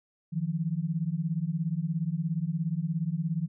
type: beating tone pair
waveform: sine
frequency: 155.56 / 172.56 Hz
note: D#3 / F3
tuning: 0 / -20 cents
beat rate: 17 Hz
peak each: -30 dBFS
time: 0.32-3.48 s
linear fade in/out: 20 ms
effects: none